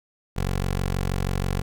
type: tone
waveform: 15% pulse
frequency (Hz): 46.25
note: F#1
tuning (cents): 0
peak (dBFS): -17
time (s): 0.36-1.62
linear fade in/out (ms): 10
effects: none